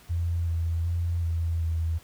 sine tone with pitch steps, 85.1 / 83.3 / 85.6 / 83.2 / 81.8 Hz, F2 / E2 / F2 / E2 / E2, -44 / +19 / -34 / +17 / -13 cents, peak -24 dBFS, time 0.09-1.99 s, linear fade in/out 20 ms, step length 380 ms, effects pink hiss -54 dBFS RMS until 2.03 s

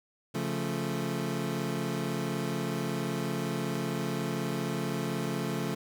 25% pulse chord, Db augmented, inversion none, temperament equal, 138.59 / 174.61 / 220 Hz, Db3 / F3 / A3, 0 / 0 / 0 cents, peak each -31 dBFS, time 0.34-5.75 s, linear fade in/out 10 ms, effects none

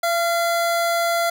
square tone pair together, 680 / 1383 Hz, F5 / F6, -46 / -17 cents, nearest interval octave, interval 1229 cents, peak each -20 / -25 dBFS, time 0.03-1.3 s, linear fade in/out 5 ms, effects none

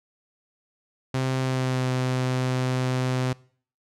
sawtooth tone with pitch glide, 130.81 to 128.12 Hz, C3 to C3, 0 to -36 cents, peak -19 dBFS, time 1.14-3.33 s, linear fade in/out 5 ms, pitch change -36 cents, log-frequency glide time 1.4-1.84 s, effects noise-tail reverb RT60 0.5 s tail -22 dB re dry + low-pass 8000 Hz 12 dB/octave

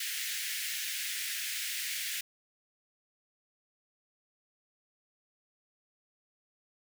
pink high-pass noise, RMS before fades -36 dBFS, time 0-2.21 s, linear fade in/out 5 ms, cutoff 1700 Hz, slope 48 dB/octave, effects none

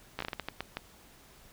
slowing click train, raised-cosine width 0.3 ms, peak -18 dBFS, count 10, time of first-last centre 0.19-0.77 s, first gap 14 ms, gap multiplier 1.36, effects pink hiss -57 dBFS RMS until 1.52 s

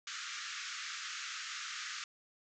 pink band-pass noise, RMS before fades -43 dBFS, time 0.07-2.04 s, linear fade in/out 2 ms, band 1200 to 7300 Hz, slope 96 dB/octave, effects none

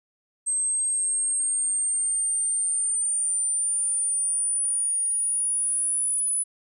sine linear sweep, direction up, 8300 to 9956 Hz, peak -22 dBFS, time 0.46-6.44 s, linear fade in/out 20 ms, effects none

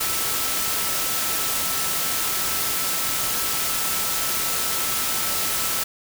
sine tone in noise, 1318.5 Hz, E6, in tune, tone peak -35 dBFS, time 0-5.84 s, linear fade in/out 10 ms, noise white, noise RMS -24 dBFS, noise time 0-5.84 s, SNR -14 dB, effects none

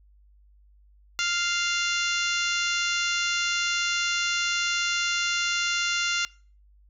harmonic tone, 697 Hz, F5, 4 cents flat, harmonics 2 / 3 / 4 / 5 / 6 / 7 / 8 / 9 / 10, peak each -29 / -31 / -29 / -34 / -34 / -39 / -36 / -36 / -38 dBFS, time 1.19-6.25 s, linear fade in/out 0 ms, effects noise-tail reverb RT60 0.4 s tail -23 dB re dry + added 50 Hz sine -54 dBFS peak until 6.89 s

